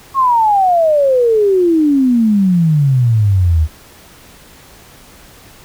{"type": "exponential sweep", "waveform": "sine", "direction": "down", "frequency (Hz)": [1103, 74.8], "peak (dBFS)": -8, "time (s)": [0.14, 3.68], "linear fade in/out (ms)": 50, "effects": ["pink hiss -41 dBFS RMS until 5.64 s"]}